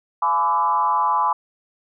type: tone with frequency modulation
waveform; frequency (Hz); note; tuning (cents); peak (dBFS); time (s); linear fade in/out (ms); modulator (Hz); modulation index
sine; 1006; B5; +32; -16; 0.22-1.33; 5; 159; 1.1
effects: none

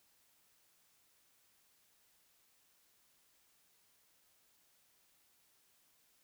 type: silence
effects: white hiss -72 dBFS RMS until 6.23 s

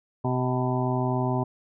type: harmonic tone with a mistuned harmonic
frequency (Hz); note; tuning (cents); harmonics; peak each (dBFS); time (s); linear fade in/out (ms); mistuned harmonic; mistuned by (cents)
126.9; B2; +47; 1 / 2 / 3 / 5 / 6 / 7 / 8; -26 / -29 / -31 / -33 / -34 / -34 / -35; 0.24-1.44; 10; 8; -36
effects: none

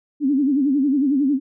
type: tone with vibrato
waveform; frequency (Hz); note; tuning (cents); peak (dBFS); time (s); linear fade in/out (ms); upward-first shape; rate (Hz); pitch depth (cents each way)
sine; 277.7; C#4; +3; -15; 0.2-1.4; 50; sine; 11; 130
effects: none

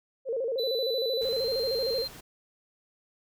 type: tone with vibrato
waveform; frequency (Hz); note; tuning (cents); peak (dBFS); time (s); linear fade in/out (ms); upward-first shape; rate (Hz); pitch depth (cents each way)
sine; 493.9; B4; 0; -27; 0.25-2.06; 50; square; 13; 130
type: tone with pitch glide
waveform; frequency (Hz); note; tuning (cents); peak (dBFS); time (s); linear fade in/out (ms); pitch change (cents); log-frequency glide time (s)
triangle; 3987 to 4156; B7 to C8; +16 to -12; -30; 0.58-2.08; 10; +72; 1.22-1.51
type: noise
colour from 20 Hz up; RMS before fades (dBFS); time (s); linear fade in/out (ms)
pink; -47; 1.21-2.21; 10
effects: none

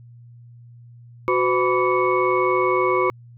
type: tone cluster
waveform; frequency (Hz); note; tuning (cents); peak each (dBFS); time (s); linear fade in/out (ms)
sine; 368.5 / 508 / 992 / 1147 / 2209; F#4 / B4 / B5 / D6 / C#7; -7 / +49 / +7 / -41 / -7; -20 / -23 / -24 / -22 / -27; 1.28-3.1; 0
effects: tanh soft clip ceiling -5 dBFS + added 119 Hz sine -42 dBFS peak until 3.37 s

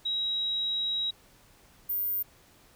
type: tone pair in turn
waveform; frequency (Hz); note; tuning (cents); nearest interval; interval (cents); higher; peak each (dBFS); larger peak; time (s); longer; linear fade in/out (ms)
sine; 3840 / 14498; B7 / A#9; -49 / -49; octave + major seventh; 2300; second; -27; neither; 0.05-1.11 / 1.89-2.23; first; 10
effects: pink hiss -59 dBFS RMS until 2.75 s

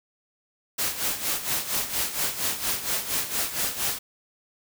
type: noise with tremolo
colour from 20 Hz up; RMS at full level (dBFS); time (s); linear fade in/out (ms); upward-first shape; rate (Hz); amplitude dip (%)
white; -25; 0.78-3.99; 10; sine; 4.3; 70
effects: none

